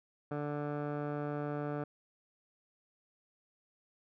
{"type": "tone with low-pass filter", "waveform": "15% pulse", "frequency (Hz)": 146.83, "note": "D3", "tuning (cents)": 0, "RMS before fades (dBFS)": -37, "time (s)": [0.31, 1.84], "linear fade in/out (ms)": 5, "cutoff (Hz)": 1100, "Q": 1.8, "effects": []}